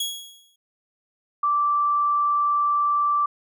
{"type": "tone with exponential decay", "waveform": "sawtooth", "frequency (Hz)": 3329, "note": "G#7", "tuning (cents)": 3, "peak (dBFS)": -19, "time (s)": [0, 0.56], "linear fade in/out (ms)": 5, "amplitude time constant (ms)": 120}
{"type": "tone", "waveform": "sine", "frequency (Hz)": 1169, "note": "D6", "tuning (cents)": -8, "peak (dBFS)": -18, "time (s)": [1.43, 3.26], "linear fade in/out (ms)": 5}
{"effects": []}